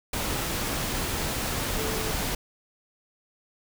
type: tone in noise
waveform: sine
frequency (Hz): 440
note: A4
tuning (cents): 0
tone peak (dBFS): -34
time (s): 1.76-2.11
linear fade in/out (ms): 5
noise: pink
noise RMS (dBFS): -29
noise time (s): 0.13-2.35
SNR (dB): -8
effects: none